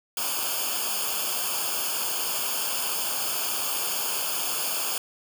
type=noise with comb filter; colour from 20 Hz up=white; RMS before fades=-28 dBFS; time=0.17-4.98 s; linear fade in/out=2 ms; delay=0.51 ms; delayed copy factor=-0.95; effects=none